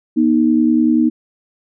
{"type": "tone pair together", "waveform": "sine", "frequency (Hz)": [240.8, 311.1], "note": ["B3", "D#4"], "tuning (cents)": [-44, 0], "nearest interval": "major third", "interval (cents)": 444, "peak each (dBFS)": -13, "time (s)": [0.16, 1.1], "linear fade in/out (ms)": 20, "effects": []}